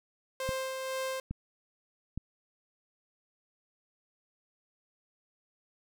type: tone with tremolo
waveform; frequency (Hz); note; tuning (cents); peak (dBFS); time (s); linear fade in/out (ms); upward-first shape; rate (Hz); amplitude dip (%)
sawtooth; 525; C5; +6; -28; 0.4-1.2; 2; sine; 2; 35
type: clicks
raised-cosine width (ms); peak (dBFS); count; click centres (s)
5; -23; 3; 0.491 / 1.31 / 2.176
effects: none